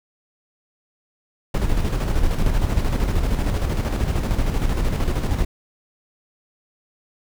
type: noise with tremolo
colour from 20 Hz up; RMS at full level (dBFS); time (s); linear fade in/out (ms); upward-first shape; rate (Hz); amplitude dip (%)
brown; -18; 1.54-5.45; 5; square; 13; 45
effects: none